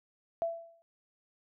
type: tone with exponential decay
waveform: sine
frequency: 669 Hz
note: E5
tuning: 25 cents sharp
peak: -26 dBFS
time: 0.42-0.82 s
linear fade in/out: 0 ms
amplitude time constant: 86 ms
effects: none